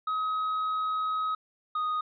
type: tone pair in turn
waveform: triangle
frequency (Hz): 1269 / 1242.9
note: D#6 / D#6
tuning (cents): +34 / -2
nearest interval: unison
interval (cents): 36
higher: first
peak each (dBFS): -25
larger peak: neither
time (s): 0.07-1.35 / 1.75-2.01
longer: first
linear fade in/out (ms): 5
effects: resampled to 11025 Hz